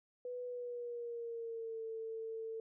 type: tone with pitch glide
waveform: sine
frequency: 493.9 to 447.7 Hz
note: B4 to A4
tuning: 0 to +30 cents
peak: -40 dBFS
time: 0.25-2.6 s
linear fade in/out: 2 ms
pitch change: -170 cents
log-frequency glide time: 0.45-1.82 s
effects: none